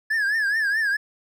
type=tone with vibrato; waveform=triangle; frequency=1700 Hz; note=G#6; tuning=40 cents sharp; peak=-18 dBFS; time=0.1-0.97 s; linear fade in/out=10 ms; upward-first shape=triangle; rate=4.7 Hz; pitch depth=140 cents each way; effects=none